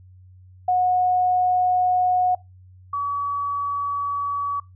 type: tone pair in turn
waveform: sine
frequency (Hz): 729 / 1138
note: F#5 / C#6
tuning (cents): -26 / +45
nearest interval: minor sixth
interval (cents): 771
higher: second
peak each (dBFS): -16 / -22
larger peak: first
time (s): 0.68-2.35 / 2.93-4.6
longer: neither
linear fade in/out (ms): 5
effects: noise-tail reverb RT60 0.2 s tail -21 dB re dry + added 92 Hz sine -45 dBFS peak until 4.75 s